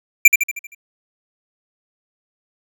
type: tone with echo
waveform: square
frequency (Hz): 2359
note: D7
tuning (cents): +7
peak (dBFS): -3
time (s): 0.25-0.28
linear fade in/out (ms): 5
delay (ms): 78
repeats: 6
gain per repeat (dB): -6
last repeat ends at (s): 0.748
effects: none